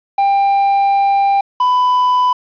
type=tone pair in turn; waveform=triangle; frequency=794 / 997.6 Hz; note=G5 / B5; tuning=+22 / +17 cents; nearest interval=major third; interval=395 cents; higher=second; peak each=-8 dBFS; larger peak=neither; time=0.18-1.41 / 1.6-2.33 s; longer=first; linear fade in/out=5 ms; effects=resampled to 11025 Hz + 7-bit